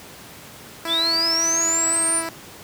10% pulse tone with vibrato, 330.4 Hz, E4, 4 cents sharp, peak -18 dBFS, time 0.85-2.29 s, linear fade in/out 2 ms, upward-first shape triangle, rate 5.6 Hz, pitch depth 10 cents each way
sine linear sweep, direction up, 3322 to 9380 Hz, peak -18 dBFS, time 0.87-2.23 s, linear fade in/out 50 ms
effects pink hiss -41 dBFS RMS until 2.63 s + high-pass 100 Hz 12 dB/octave

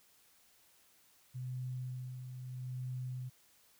sine tone with tremolo, 127.1 Hz, C3, 50 cents flat, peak -37 dBFS, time 1.34-3.3 s, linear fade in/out 20 ms, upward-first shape sine, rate 0.78 Hz, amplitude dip 50%, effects white hiss -67 dBFS RMS until 3.79 s

